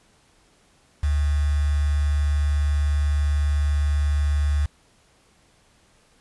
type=tone with quantisation; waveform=sine; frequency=73 Hz; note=D2; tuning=10 cents flat; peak=-18 dBFS; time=1.03-4.66 s; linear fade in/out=5 ms; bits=6; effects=pink hiss -59 dBFS RMS until 6.2 s + resampled to 24000 Hz